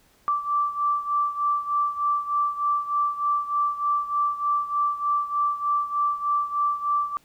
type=beating tone pair; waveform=sine; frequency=1167 / 1170.3 Hz; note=D6 / D6; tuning=-11 / -6 cents; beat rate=3.3 Hz; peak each=-23 / -27 dBFS; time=0.28-7.17 s; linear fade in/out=0 ms; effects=pink hiss -60 dBFS RMS until 7.24 s